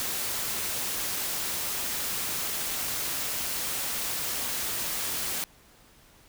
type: noise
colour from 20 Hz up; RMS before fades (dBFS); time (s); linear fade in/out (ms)
white; -31; 0-5.44; 0
effects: pink hiss -57 dBFS RMS until 6.28 s